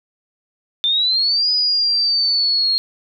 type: exponential two-way sweep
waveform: sine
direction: up then down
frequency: 3553 to 4981 to 4244 Hz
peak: -14 dBFS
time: 0.84-2.78 s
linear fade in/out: 0 ms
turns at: 1.51 s
effects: none